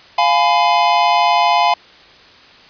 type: chord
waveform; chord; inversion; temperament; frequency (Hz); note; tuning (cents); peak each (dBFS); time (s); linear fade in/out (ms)
square; F diminished; none; just; 698.5 / 838.1 / 1005.8; F5 / Ab5 / Cb6; 0 / +16 / +31; -16; 0.18-1.74; 5
effects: white hiss -43 dBFS RMS until 2.69 s + resampled to 11025 Hz